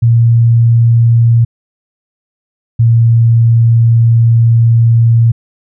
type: tone pair in turn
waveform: sine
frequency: 116.54 / 115.67 Hz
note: A#2 / A#2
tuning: 0 / -13 cents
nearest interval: unison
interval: 13 cents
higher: first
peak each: -4 dBFS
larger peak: neither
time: 0.02-1.45 / 2.79-5.32 s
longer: second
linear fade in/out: 10 ms
effects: none